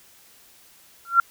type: tone with exponential growth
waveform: sine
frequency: 1372 Hz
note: F6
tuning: 31 cents flat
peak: -8 dBFS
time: 1.05-1.2 s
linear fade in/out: 2 ms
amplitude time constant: 32 ms
effects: white hiss -53 dBFS RMS until 1.3 s